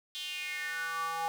square tone with high-pass filter sweep, 164.81 Hz, E3, in tune, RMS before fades -36 dBFS, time 0.15-1.28 s, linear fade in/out 0 ms, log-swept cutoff 3400 to 830 Hz, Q 5.7, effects none

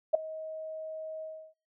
sine tone with ADSR envelope, 632 Hz, D#5, 27 cents sharp, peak -16 dBFS, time 0.13-1.54 s, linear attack 17 ms, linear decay 6 ms, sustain -21 dB, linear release 320 ms, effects noise-tail reverb RT60 0.3 s tail -22 dB re dry

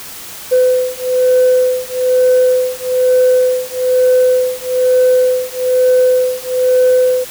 sine beating tone pair, 506 / 507.1 Hz, B4 / B4, +42 / +46 cents, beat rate 1.1 Hz, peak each -11 dBFS, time 0.51-7.25 s, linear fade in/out 20 ms, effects tanh soft clip ceiling -4 dBFS + white hiss -30 dBFS RMS until 7.3 s

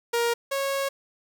sawtooth tone pair in turn, 470.2 / 549.7 Hz, A#4 / C#5, +15 / -15 cents, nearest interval minor third, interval 270 cents, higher second, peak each -18 / -21 dBFS, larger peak first, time 0.13-0.34 / 0.51-0.89 s, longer second, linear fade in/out 10 ms, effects 9-bit

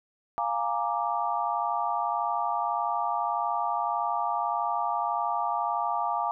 sine chord, Bb dominant seventh, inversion second, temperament equal, 698.5 / 830.6 / 932.3 / 1174.7 Hz, F5 / Ab5 / Bb5 / D6, 0 / 0 / 0 / 0 cents, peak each -31 dBFS, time 0.38-6.31 s, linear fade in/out 0 ms, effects none

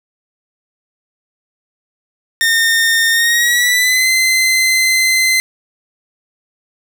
sawtooth tone with pitch glide, 1826 to 2061 Hz, A#6 to C7, -36 to -27 cents, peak -7 dBFS, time 2.41-5.4 s, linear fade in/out 0 ms, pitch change +209 cents, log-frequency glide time 3.11-4.09 s, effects none

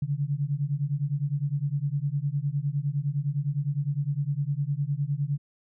sine beating tone pair, 138.2 / 148 Hz, C#3 / D3, -5 / +14 cents, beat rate 9.8 Hz, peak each -28 dBFS, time 0.02-5.38 s, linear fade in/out 5 ms, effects none

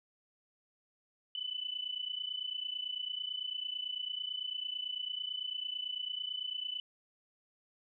sine tone pair together, 2981 / 3010 Hz, F#7 / F#7, +12 / +29 cents, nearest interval unison, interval 17 cents, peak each -39 / -39 dBFS, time 1.35-6.8 s, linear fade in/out 2 ms, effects none

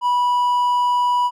triangle tone, 980 Hz, B5, 14 cents flat, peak -13 dBFS, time 0.01-1.31 s, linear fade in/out 50 ms, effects none

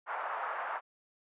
white band-pass noise, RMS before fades -37 dBFS, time 0.06-0.81 s, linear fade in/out 50 ms, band 660 to 1400 Hz, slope 24 dB/octave, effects resampled to 8000 Hz

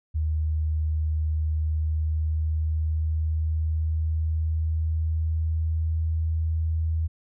sine tone with pitch glide, 77.78 to 80.34 Hz, D#2 to E2, 0 to -44 cents, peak -22 dBFS, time 0.14-7.08 s, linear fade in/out 20 ms, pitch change +56 cents, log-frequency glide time 1.49-6.02 s, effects none

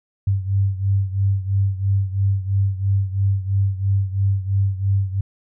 sine beating tone pair, 97.2 / 100.2 Hz, G2 / G2, -14 / +38 cents, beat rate 3 Hz, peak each -18 / -22 dBFS, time 0.27-5.21 s, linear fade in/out 5 ms, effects none

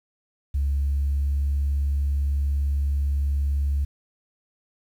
sine tone with pitch glide, 69.9 to 70.55 Hz, C#2 to C#2, +15 to +31 cents, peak -19 dBFS, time 0.54-3.85 s, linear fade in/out 10 ms, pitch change +16 cents, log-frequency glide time 0.74-1.41 s, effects tanh soft clip ceiling -17 dBFS + 9-bit

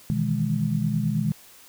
sine chord, E major seventh, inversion second, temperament equal, 123.47 / 155.56 / 164.81 / 207.7 Hz, B2 / D#3 / E3 / G#3, 0 / 0 / 0 / 0 cents, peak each -28 / -26 / -29 / -26 dBFS, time 0.1-1.32 s, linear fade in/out 0 ms, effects white hiss -50 dBFS RMS until 1.68 s

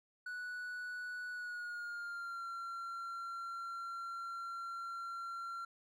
triangle tone with pitch glide, 1476 to 1369.2 Hz, F#6 to F6, -5 to -35 cents, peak -39 dBFS, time 0.26-5.65 s, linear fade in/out 5 ms, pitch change -130 cents, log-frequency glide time 1.31-2.45 s, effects none

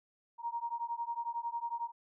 sine beating tone pair, 932.3 / 943.3 Hz, A#5 / A#5, 0 / +20 cents, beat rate 11 Hz, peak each -38 / -38 dBFS, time 0.38-1.92 s, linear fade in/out 50 ms, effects none

